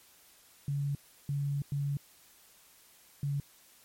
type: tone bursts at uneven times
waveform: sine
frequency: 141.8 Hz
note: C#3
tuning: 40 cents sharp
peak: -29 dBFS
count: 4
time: 0.68-0.95 / 1.29-1.62 / 1.72-1.97 / 3.23-3.4 s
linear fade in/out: 2 ms
effects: white hiss -60 dBFS RMS until 3.84 s + MP3 64 kbps